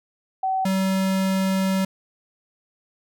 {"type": "tone pair in turn", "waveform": ["sine", "square"], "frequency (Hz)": [761, 190.91], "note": ["F#5", "G3"], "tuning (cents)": [48, -46], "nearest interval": "2 octaves", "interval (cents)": 2394, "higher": "first", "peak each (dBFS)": -20, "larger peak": "neither", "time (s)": [[0.43, 0.65], [0.65, 1.85]], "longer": "second", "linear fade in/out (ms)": 5, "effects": []}